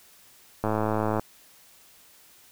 click train, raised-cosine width 1 ms, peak -12 dBFS, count 61, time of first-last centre 0.64-1.196 s, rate 108 Hz, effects white hiss -55 dBFS RMS until 2.51 s

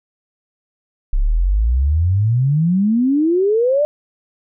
sine exponential sweep, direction up, 32.17 to 608 Hz, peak -12 dBFS, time 1.13-3.85 s, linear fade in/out 0 ms, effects none

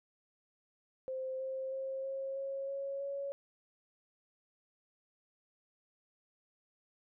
sine tone with pitch steps, 522 / 527.8 / 533.6 / 539.5 / 545.4 / 551.4 / 557.5 Hz, C5 / C5 / C5 / C#5 / C#5 / C#5 / C#5, -4 / +15 / +34 / -47 / -28 / -9 / +10 cents, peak -36 dBFS, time 1.08-3.32 s, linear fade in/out 0 ms, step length 320 ms, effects none

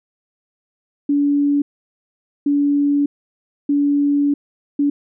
sine tone bursts at uneven times, 286.6 Hz, D4, 42 cents flat, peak -13 dBFS, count 4, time 1.09-1.62 / 2.46-3.06 / 3.69-4.34 / 4.79-4.9 s, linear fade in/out 5 ms, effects none

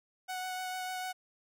sawtooth tone with vibrato, 740 Hz, F#5, in tune, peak -32 dBFS, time 0.28-1.13 s, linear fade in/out 20 ms, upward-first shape sine, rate 6.7 Hz, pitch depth 11 cents each way, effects none

